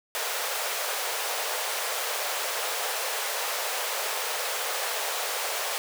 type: high-pass noise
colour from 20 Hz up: pink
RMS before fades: -30 dBFS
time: 0.15-5.78 s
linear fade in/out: 0 ms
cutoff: 460 Hz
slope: 48 dB/octave
effects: none